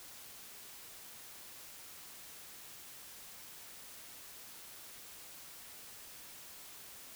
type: silence
effects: white hiss -52 dBFS RMS until 7.15 s